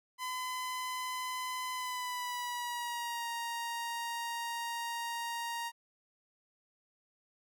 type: tone with pitch glide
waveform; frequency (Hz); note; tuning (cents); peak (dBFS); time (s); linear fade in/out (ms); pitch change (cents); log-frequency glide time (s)
sawtooth; 1014 to 935.2; B5 to A#5; +45 to +5; -32; 0.18-5.72; 50; -140; 1.72-3.28
effects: none